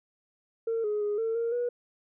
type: tone with pitch steps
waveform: sine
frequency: 455.5 / 419.5 / 414.5 / 451.3 / 463.8 / 484.1 Hz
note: A#4 / G#4 / G#4 / A4 / A#4 / B4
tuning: -40 / +17 / -3 / +44 / -9 / -35 cents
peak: -25 dBFS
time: 0.67-1.69 s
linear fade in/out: 5 ms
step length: 170 ms
effects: tanh soft clip ceiling -23 dBFS